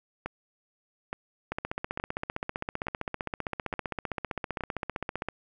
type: two click trains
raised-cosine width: 0.5 ms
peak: -16 / -18 dBFS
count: 59 / 6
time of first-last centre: 1.52-5.286 / 0.26-4.608 s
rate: 15.4 / 1.15 Hz
effects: none